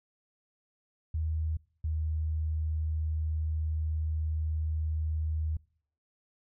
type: tone pair in turn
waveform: sine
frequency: 79 / 78.32 Hz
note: D#2 / D#2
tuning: +27 / +12 cents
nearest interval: unison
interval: 15 cents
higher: first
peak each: -28 dBFS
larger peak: neither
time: 1.14-1.57 / 1.84-5.57 s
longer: second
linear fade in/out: 5 ms
effects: noise-tail reverb RT60 0.6 s tail -25 dB re dry